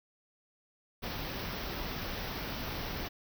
pink band-stop noise, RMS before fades -38 dBFS, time 1.02-3.09 s, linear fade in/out 20 ms, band 5800 to 13000 Hz, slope 96 dB/octave, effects none

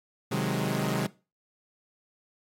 sawtooth chord, Ab dominant seventh, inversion first, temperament equal, 130.81 / 155.56 / 185 / 207.7 Hz, C3 / Eb3 / Gb3 / Ab3, 0 / 0 / 0 / 0 cents, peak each -28 dBFS, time 0.31-1.07 s, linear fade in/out 10 ms, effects noise-tail reverb RT60 0.3 s tail -20 dB re dry + AAC 48 kbps

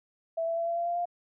sine tone with pitch steps, 659.3 / 665.8 / 672.4 / 679 / 685.7 / 692.5 / 699.3 Hz, E5 / E5 / E5 / F5 / F5 / F5 / F5, 0 / +17 / +34 / -49 / -32 / -15 / +2 cents, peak -27 dBFS, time 0.37-1.056 s, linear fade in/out 10 ms, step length 98 ms, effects none

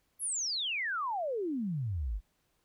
sine exponential sweep, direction down, 11630 to 43.78 Hz, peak -31 dBFS, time 0.19-2.21 s, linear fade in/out 50 ms, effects pink hiss -75 dBFS RMS until 2.64 s

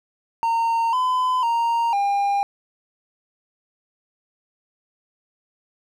triangle tone with pitch steps, 918 / 1013 / 930 / 803 Hz, A#5 / B5 / A#5 / G5, -27 / +44 / -4 / +41 cents, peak -16 dBFS, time 0.43-2.43 s, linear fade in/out 0 ms, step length 500 ms, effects none

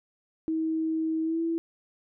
sine tone with pitch glide, 320 to 330.9 Hz, D#4 to E4, +49 to +7 cents, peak -25 dBFS, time 0.48-1.58 s, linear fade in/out 0 ms, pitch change +58 cents, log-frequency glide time 1.23-1.41 s, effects none

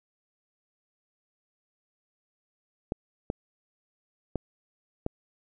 clicks, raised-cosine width 2 ms, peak -15 dBFS, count 4, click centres 2.921 / 3.301 / 4.357 / 5.064 s, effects none

